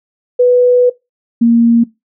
sine tone pair in turn, 493.9 / 233.1 Hz, B4 / A#3, 0 / 0 cents, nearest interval octave + minor second, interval 1300 cents, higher first, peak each -5 dBFS, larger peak neither, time 0.39-0.9 / 1.41-1.84 s, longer first, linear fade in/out 10 ms, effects noise-tail reverb RT60 0.2 s tail -20 dB re dry

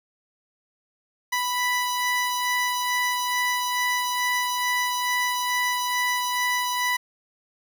25% pulse tone pair together, 987.8 / 1977.9 Hz, B5 / B6, 0 / +2 cents, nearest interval octave, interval 1202 cents, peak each -20 / -25 dBFS, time 1.32-6.97 s, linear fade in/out 10 ms, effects none

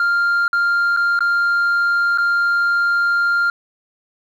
sine tone with dropouts, 1396.9 Hz, F6, in tune, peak -11 dBFS, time 0-3.5 s, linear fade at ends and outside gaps 2 ms, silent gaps 0.48-0.53 / 0.965-0.971 / 1.191-1.206 / 2.176-2.183 s, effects tanh soft clip ceiling -13 dBFS + 8-bit

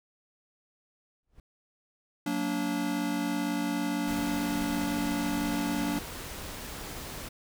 brown noise with exponential growth, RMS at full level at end -48 dBFS, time 1.23-1.4 s, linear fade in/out 2 ms, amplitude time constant 35 ms
square chord, Gb augmented, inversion none, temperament just, 185 / 231.2 / 289.1 Hz, Gb3 / Bb3 / D4, 0 / -14 / -27 cents, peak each -36 / -35 / -31 dBFS, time 2.26-5.99 s, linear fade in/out 5 ms
pink noise, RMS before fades -40 dBFS, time 4.07-7.29 s, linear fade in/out 10 ms
effects none

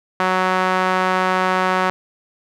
sawtooth tone with band-pass filter, 185.5 Hz, F#3, 5 cents sharp, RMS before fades -18 dBFS, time 0.2-1.9 s, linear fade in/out 0 ms, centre 1200 Hz, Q 1.3, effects none

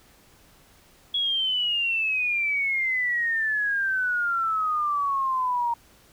sine exponential sweep, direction down, 3364 to 932.3 Hz, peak -22 dBFS, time 1.14-5.74 s, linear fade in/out 5 ms, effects pink hiss -56 dBFS RMS until 6.12 s

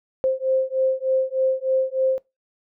sine beating tone pair, 523.3 / 526.6 Hz, C5 / C5, 0 / +11 cents, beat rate 3.3 Hz, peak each -22 dBFS, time 0.24-2.18 s, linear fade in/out 0 ms, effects noise-tail reverb RT60 0.2 s tail -21 dB re dry

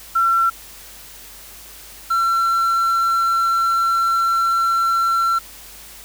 sine / triangle tone pair in turn, 1354 / 1354 Hz, E6 / E6, +46 / +46 cents, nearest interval unison, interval 0 cents, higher neither, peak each -13 dBFS, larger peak neither, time 0.15-0.5 / 2.1-5.39 s, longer second, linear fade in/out 10 ms, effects added 50 Hz sine -48 dBFS peak until 6.04 s + white hiss -40 dBFS RMS until 6.04 s

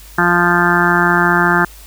harmonic tone, 174.61 Hz, F3, in tune, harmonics 1 / 2 / 4 / 5 / 6 / 7 / 8 / 9 / 10, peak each -18 / -18 / -22 / -19 / -22 / -19 / -18 / -16 / -20 dBFS, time 0.18-1.65 s, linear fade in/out 5 ms, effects added 50 Hz sine -37 dBFS peak until 1.86 s + white hiss -41 dBFS RMS until 1.86 s

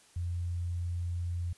sine tone, 87.1 Hz, F2, 4 cents flat, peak -31 dBFS, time 0.16-1.53 s, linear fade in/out 5 ms, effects white hiss -61 dBFS RMS until 1.57 s + resampled to 24000 Hz

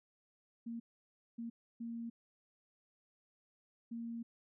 sine tone bursts at uneven times, 232.1 Hz, A#3, 7 cents flat, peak -40 dBFS, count 4, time 0.66-0.8 / 1.38-1.5 / 1.8-2.1 / 3.91-4.23 s, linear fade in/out 10 ms, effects none

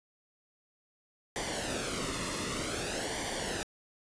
pink noise with flanger, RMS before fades -35 dBFS, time 1.36-3.63 s, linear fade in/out 0 ms, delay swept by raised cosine 0.75 to 1.31 ms, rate 0.53 Hz, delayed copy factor -0.65, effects resampled to 22050 Hz

